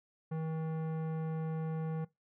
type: tone with tanh clipping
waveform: sine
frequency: 159.7 Hz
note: D#3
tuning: 45 cents sharp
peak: -36 dBFS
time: 0.31-2.05 s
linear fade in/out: 10 ms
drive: 16 dB
effects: noise-tail reverb RT60 0.2 s tail -21 dB re dry